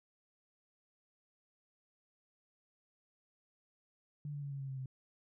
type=tone with pitch steps; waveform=sine; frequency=146.83 / 144.06 / 141.34 / 138.67 / 136.05 / 133.48 / 130.96 Hz; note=D3 / D3 / C#3 / C#3 / C#3 / C3 / C3; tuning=0 / -33 / +34 / +1 / -32 / +35 / +2 cents; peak=-39 dBFS; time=4.25-4.859 s; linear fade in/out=2 ms; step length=87 ms; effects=none